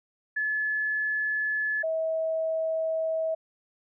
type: tone pair in turn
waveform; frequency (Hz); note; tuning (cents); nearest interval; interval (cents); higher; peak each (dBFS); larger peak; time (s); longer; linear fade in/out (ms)
sine; 1719 / 643.9; A6 / E5; -41 / -41; octave + perfect fourth; 1700; first; -25; neither; 0.36-1.83 / 1.83-3.35; second; 10
effects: none